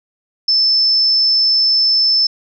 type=tone; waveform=sine; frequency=5274 Hz; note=E8; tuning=in tune; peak=-10 dBFS; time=0.48-2.27 s; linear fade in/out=5 ms; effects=none